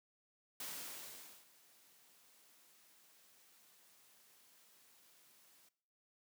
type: noise with ADSR envelope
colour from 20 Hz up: white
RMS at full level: -45 dBFS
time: 0.6-5.69 s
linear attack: 3 ms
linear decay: 840 ms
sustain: -22 dB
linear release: 6 ms
effects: noise-tail reverb RT60 0.6 s tail -19 dB re dry + high-pass 150 Hz 12 dB/octave